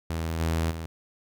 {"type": "tone with level steps", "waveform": "sawtooth", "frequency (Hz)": 81.6, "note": "E2", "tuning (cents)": -17, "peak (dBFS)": [-24, -20, -29], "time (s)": [0.1, 0.86], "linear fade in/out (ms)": 0, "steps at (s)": [0.39, 0.7], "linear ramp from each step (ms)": 20, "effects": []}